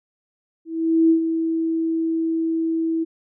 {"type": "tone with ADSR envelope", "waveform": "sine", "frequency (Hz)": 326.2, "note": "E4", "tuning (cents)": -18, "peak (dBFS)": -11, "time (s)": [0.65, 3.05], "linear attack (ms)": 450, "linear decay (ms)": 100, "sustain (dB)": -8, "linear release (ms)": 23, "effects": []}